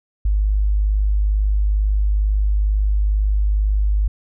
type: tone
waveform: sine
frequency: 51.1 Hz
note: G#1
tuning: 27 cents flat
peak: -14 dBFS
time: 0.25-4.08 s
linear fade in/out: 5 ms
effects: none